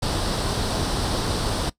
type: noise with comb filter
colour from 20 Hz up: pink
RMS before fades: -24 dBFS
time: 0.02-1.7 s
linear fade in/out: 10 ms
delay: 0.22 ms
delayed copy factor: +0.55
effects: noise-tail reverb RT60 0.1 s tail -19 dB re dry + low-pass 8000 Hz 12 dB/octave